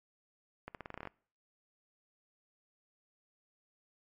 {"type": "accelerating click train", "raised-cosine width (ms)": 0.5, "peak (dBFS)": -27, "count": 11, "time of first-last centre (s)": [0.68, 1.073], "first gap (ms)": 68, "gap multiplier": 0.87, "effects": ["noise-tail reverb RT60 0.5 s tail -24 dB re dry", "MP3 48 kbps"]}